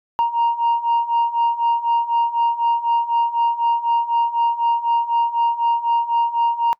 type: beating tone pair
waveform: sine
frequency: 932.3 / 936.3 Hz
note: A#5 / A#5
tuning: 0 / +7 cents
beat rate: 4 Hz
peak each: -19 / -16 dBFS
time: 0.19-6.73 s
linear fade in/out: 0 ms
effects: noise-tail reverb RT60 0.1 s tail -26 dB re dry + tanh soft clip ceiling -12 dBFS